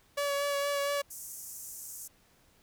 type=tone with vibrato; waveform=sawtooth; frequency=568 Hz; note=C#5; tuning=42 cents sharp; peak=-25 dBFS; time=0.17-1.02 s; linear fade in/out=10 ms; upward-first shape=sine; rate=4.3 Hz; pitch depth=16 cents each way
type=band-pass noise; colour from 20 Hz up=pink; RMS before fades=-44 dBFS; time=1.1-2.08 s; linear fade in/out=10 ms; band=6100 to 16000 Hz; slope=48 dB/octave
effects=pink hiss -65 dBFS RMS until 2.62 s